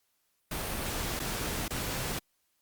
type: noise with dropouts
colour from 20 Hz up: pink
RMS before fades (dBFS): -34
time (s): 0.51-2.19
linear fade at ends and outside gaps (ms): 5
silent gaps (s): 1.194-1.199 / 1.681-1.705
effects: white hiss -75 dBFS RMS until 2.61 s + Opus 48 kbps